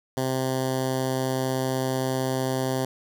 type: tone with notch filter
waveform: 10% pulse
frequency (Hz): 130.81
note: C3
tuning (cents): 0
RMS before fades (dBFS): -26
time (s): 0.17-2.85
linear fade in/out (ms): 2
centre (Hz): 2300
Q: 1.4
effects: none